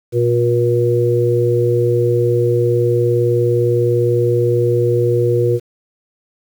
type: harmonic tone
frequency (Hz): 119.7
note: A#2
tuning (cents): +46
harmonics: 1 / 3 / 4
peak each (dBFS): -16 / -16 / -16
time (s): 0.12-5.6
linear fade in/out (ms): 50
effects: 7-bit